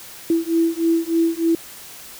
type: beating tone pair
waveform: sine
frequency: 329.6 / 332.9 Hz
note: E4 / E4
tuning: 0 / +17 cents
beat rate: 3.3 Hz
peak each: -19 dBFS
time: 0.3-1.55 s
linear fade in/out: 2 ms
effects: white hiss -39 dBFS RMS until 2.19 s